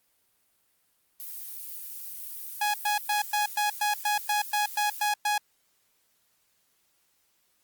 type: noise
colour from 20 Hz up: violet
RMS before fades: -39 dBFS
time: 1.2-5.09 s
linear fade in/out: 0 ms
type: tone bursts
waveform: sawtooth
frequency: 834 Hz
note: G#5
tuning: 7 cents sharp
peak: -20 dBFS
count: 12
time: 2.61-5.38 s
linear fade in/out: 5 ms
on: 130 ms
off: 110 ms
effects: white hiss -70 dBFS RMS until 7.63 s + Opus 32 kbps